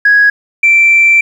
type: tone pair in turn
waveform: sine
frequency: 1661.2 / 2343 Hz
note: G#6 / D7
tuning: 0 / -5 cents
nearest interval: tritone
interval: 595 cents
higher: second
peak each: -3 dBFS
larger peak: neither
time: 0.05-0.3 / 0.63-1.21 s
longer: second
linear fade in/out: 5 ms
effects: tanh soft clip ceiling 0 dBFS + 7-bit